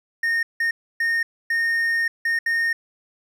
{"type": "tone bursts at uneven times", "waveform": "triangle", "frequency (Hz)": 1840, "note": "A#6", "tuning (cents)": -23, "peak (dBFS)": -17, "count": 6, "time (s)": [[0.23, 0.43], [0.6, 0.71], [1, 1.23], [1.5, 2.08], [2.25, 2.39], [2.46, 2.73]], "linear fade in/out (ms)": 5, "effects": []}